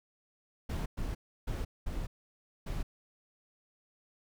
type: noise bursts at uneven times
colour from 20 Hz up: brown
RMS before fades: -35 dBFS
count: 5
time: 0.69-0.86 / 0.97-1.15 / 1.47-1.65 / 1.86-2.07 / 2.66-2.83 s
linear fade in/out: 10 ms
effects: none